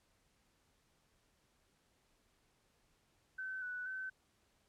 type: tone with pitch steps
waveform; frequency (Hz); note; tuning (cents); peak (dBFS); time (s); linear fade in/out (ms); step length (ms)
sine; 1529 / 1483 / 1529; G6 / F#6 / G6; -44 / +4 / -44; -40; 3.38-4.1; 10; 240
effects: pink hiss -75 dBFS RMS until 4.68 s + low-pass 11000 Hz 12 dB/octave